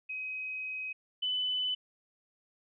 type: tone pair in turn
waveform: sine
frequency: 2528 / 3006 Hz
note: D#7 / F#7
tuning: +27 / +27 cents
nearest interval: minor third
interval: 300 cents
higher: second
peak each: -35 / -29 dBFS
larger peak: second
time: 0.09-0.93 / 1.22-1.75 s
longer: first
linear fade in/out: 10 ms
effects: none